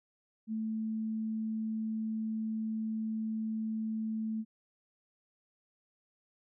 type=tone; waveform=sine; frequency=220 Hz; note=A3; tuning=in tune; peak=-32 dBFS; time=0.47-4.45 s; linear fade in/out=50 ms; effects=none